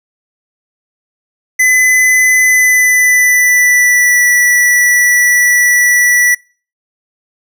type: tone with pitch glide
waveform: square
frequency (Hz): 2015 to 1956.5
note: B6 to B6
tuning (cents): +34 to -17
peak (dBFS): -7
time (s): 1.59-6.35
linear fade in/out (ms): 10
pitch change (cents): -51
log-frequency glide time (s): 2.42-4.29
effects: noise-tail reverb RT60 0.4 s tail -25 dB re dry